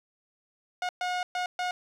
sawtooth tone bursts at uneven times, 723 Hz, F#5, 40 cents flat, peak -24 dBFS, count 4, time 0.82-0.89 / 1.01-1.23 / 1.35-1.46 / 1.59-1.71 s, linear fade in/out 2 ms, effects low-pass 5000 Hz 12 dB/octave + 10-bit

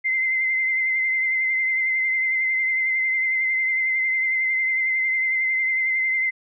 sine tone with vibrato, 2073 Hz, C7, 17 cents flat, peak -19 dBFS, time 0.04-6.31 s, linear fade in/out 20 ms, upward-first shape triangle, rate 11 Hz, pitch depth 31 cents each way, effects none

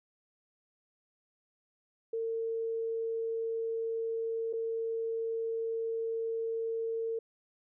sine tone with dropouts, 453.7 Hz, A#4, 47 cents flat, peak -31 dBFS, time 2.13-7.19 s, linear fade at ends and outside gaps 5 ms, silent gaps 4.529-4.534 s, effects none

